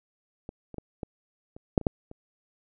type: clicks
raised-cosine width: 2 ms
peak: -24 / -28 / -22 / -20 / -30 / -6 / -25 / -8 / -29 dBFS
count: 9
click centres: 0.491 / 0.743 / 0.783 / 1.032 / 1.565 / 1.778 / 1.813 / 1.868 / 2.114 s
effects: none